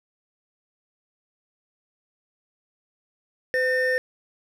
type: tone pair together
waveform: triangle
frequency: 509 / 1813.9 Hz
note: C5 / A#6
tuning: -48 / -48 cents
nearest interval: octave + minor seventh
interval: 2200 cents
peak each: -21 dBFS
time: 3.54-3.98 s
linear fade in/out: 0 ms
effects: none